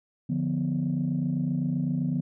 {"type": "chord", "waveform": "sine", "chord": "B diminished", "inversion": "first", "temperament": "equal", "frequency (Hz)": [146.83, 174.61, 246.9], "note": ["D3", "F3", "B3"], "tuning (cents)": [0, 0, 0], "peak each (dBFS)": -28, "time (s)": [0.29, 2.21], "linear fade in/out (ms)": 10, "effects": ["tanh soft clip ceiling -18 dBFS"]}